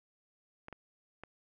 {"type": "clicks", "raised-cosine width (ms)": 0.5, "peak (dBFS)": -30, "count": 3, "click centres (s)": [0.684, 0.727, 1.236], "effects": []}